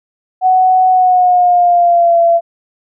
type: tone with pitch glide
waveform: sine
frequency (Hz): 744 to 678.3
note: F#5 to E5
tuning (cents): +9 to +49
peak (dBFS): -6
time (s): 0.41-2.41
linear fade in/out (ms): 50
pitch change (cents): -160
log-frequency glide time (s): 0.89-2.19
effects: none